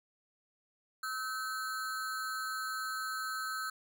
square ring-modulated tone, 1413 Hz, F6, 20 cents sharp, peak -33 dBFS, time 1.03-3.7 s, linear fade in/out 5 ms, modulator 122 Hz, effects none

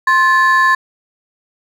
triangle ring-modulated tone, 1396.9 Hz, F6, in tune, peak -3 dBFS, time 0.07-0.75 s, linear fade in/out 5 ms, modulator 343 Hz, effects tanh soft clip ceiling 0 dBFS

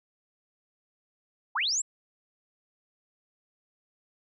sine linear sweep, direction up, 715 to 7902 Hz, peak -25 dBFS, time 1.55-1.82 s, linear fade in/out 10 ms, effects none

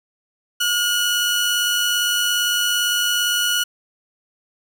sawtooth tone pair together, 1431.2 / 2960 Hz, F6 / F#7, +42 / 0 cents, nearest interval octave + minor second, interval 1258 cents, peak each -17 dBFS, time 0.6-3.64 s, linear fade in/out 10 ms, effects none

